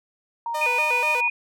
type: tone with pitch glide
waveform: sine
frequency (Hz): 932.3 to 943.7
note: A#5 to A#5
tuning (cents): 0 to +21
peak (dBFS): -25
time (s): 0.46-1.28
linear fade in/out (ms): 2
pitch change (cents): +21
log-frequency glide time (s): 0.62-1.01
type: tone with vibrato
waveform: sawtooth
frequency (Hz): 548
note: C#5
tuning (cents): -20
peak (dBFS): -24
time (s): 0.54-1.21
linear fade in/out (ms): 10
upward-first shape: square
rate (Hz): 4.1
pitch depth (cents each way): 180
type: tone with tremolo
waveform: sine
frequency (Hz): 2463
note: D#7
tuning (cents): -18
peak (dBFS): -19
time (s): 0.61-1.3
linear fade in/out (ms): 5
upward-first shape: triangle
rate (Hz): 6.6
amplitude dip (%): 35
effects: none